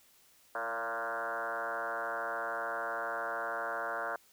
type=tone with frequency modulation; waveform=sine; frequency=1046.5 Hz; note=C6; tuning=in tune; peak=-33 dBFS; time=0.55-4.16 s; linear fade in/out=2 ms; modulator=118 Hz; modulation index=4.6; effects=white hiss -64 dBFS RMS until 4.32 s